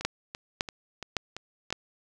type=two click trains; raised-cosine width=0.2 ms; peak=-20 / -9 dBFS; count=6 / 4; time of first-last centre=0.01-1.705 / 0.05-1.726 s; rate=2.95 / 1.79 Hz; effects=none